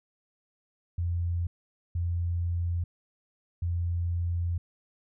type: tone bursts at uneven times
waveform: sine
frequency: 86.3 Hz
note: F2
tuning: 20 cents flat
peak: -26 dBFS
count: 3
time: 0.98-1.47 / 1.95-2.84 / 3.62-4.58 s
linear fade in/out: 5 ms
effects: none